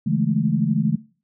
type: chord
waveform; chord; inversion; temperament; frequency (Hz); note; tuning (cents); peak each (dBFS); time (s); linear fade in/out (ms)
sine; A major seventh; first; equal with one note detuned; 142.08 / 164.81 / 207.7 / 220; C#3 / E3 / G#3 / A3; +43 / 0 / 0 / 0; -23; 0.06-0.96; 10
effects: noise-tail reverb RT60 0.4 s tail -20 dB re dry